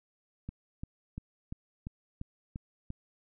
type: click train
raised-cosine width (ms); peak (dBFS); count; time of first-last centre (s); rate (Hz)
5; -26; 8; 0.49-2.904; 2.9
effects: none